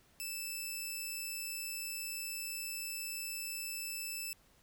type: tone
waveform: 10% pulse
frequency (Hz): 2637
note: E7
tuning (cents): 0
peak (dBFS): -30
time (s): 0.2-4.33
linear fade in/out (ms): 0
effects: pink hiss -67 dBFS RMS until 4.62 s